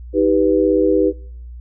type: chord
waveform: sine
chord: Eb augmented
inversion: none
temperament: equal with one note detuned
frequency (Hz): 315.5 / 392 / 493.9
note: Eb4 / G4 / B4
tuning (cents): +24 / 0 / 0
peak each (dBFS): -16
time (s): 0.13-1.13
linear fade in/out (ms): 50
effects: noise-tail reverb RT60 0.7 s tail -25 dB re dry + added 60 Hz sine -31 dBFS peak until 1.6 s